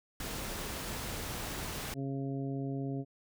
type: noise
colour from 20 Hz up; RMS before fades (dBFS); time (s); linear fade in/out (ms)
pink; -39; 0.2-1.94; 2
type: harmonic tone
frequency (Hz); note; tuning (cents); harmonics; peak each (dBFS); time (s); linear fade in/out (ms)
136.6; C#3; -25; 1 / 2 / 3 / 4 / 5; -36 / -37 / -43 / -50 / -48; 1.94-3.05; 50
effects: none